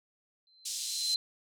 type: tone with exponential growth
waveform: sine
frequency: 4091 Hz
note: C8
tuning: 40 cents flat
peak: -25 dBFS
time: 0.47-1.16 s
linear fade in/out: 1 ms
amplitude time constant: 150 ms
type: band-pass noise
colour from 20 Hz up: white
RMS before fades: -37 dBFS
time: 0.65-1.15 s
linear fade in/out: 10 ms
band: 3700 to 8500 Hz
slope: 24 dB/octave
effects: none